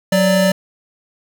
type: tone pair together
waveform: square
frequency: 185 / 587.3 Hz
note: F#3 / D5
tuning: 0 / 0 cents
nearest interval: octave + minor sixth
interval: 2000 cents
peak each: -15 dBFS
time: 0.12-0.52 s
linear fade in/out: 5 ms
effects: none